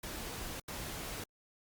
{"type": "noise bursts at uneven times", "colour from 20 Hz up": "pink", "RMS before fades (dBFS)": -42, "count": 2, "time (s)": [[0.03, 0.6], [0.68, 1.24]], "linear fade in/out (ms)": 5, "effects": ["Opus 48 kbps"]}